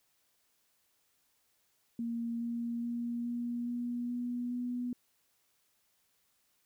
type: tone with pitch steps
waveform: sine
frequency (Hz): 233.1 / 235.1 / 237.2 / 239.2 / 241.3 / 243.4 / 245.5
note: A#3 / A#3 / A#3 / A#3 / B3 / B3 / B3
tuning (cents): 0 / +15 / +30 / +45 / -40 / -25 / -10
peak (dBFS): -33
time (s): 1.99-4.93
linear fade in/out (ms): 2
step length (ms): 420
effects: white hiss -74 dBFS RMS until 6.65 s